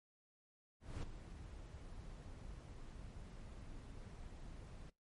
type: noise with ADSR envelope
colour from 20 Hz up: brown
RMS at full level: -41 dBFS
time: 0.8-4.9 s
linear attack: 230 ms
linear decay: 3 ms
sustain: -11 dB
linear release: 4 ms
effects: noise-tail reverb RT60 0.2 s tail -22 dB re dry + MP3 48 kbps